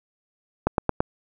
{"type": "click train", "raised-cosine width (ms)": 1, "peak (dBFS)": -5, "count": 4, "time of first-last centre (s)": [0.67, 1.005], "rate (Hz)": 8.96, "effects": []}